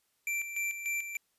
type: tone with tremolo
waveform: square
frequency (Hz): 2349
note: D7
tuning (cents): 0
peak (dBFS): -31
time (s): 0.27-1.17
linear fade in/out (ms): 2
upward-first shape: square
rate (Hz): 3.4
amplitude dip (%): 60
effects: white hiss -75 dBFS RMS until 1.38 s + resampled to 32000 Hz